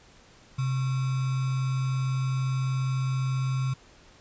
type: tone with sample-and-hold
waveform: sine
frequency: 131.2 Hz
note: C3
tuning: 5 cents sharp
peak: -24 dBFS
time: 0.58-3.74 s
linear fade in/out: 10 ms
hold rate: 1225 Hz
effects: pink hiss -55 dBFS RMS until 4.2 s + resampled to 16000 Hz